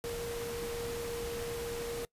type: tone in noise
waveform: sine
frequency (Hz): 470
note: A#4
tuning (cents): +14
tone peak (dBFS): -36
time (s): 0.04-2.05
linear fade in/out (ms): 0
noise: pink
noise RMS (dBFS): -42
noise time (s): 0.04-2.05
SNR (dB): +3
effects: noise-tail reverb RT60 0.1 s tail -23 dB re dry + resampled to 32000 Hz